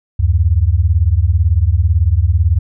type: beating tone pair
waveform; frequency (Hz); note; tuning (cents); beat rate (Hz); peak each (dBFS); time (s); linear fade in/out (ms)
sine; 74.8 / 92.8; D2 / F#2; +32 / +6; 18; -12; 0.19-2.59; 10
effects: none